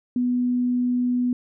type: tone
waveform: sine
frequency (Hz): 246.9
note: B3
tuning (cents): 0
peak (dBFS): -19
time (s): 0.16-1.33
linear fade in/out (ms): 2
effects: none